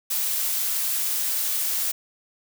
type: noise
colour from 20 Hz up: blue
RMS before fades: -25 dBFS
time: 0.1-1.92 s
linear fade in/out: 10 ms
effects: none